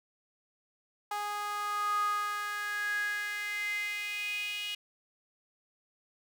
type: tone with high-pass filter sweep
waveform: sawtooth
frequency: 413.8 Hz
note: G#4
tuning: 6 cents flat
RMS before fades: -34 dBFS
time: 1.11-4.75 s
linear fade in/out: 5 ms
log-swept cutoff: 950 to 2800 Hz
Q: 9
effects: none